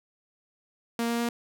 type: tone with pitch steps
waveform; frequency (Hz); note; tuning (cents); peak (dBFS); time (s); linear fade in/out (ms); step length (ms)
sawtooth; 233.1 / 234.6 / 236.1; A#3 / A#3 / A#3; 0 / +11 / +22; -22; 0.99-1.29; 2; 100
effects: none